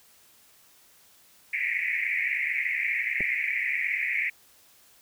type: band-pass noise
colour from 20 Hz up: pink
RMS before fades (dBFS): -28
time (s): 1.53-4.3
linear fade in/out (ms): 5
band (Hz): 1900 to 2400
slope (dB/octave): 96
type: clicks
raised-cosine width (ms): 2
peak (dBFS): -22 / -30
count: 2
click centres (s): 3.206 / 3.211
effects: white hiss -58 dBFS RMS until 5.01 s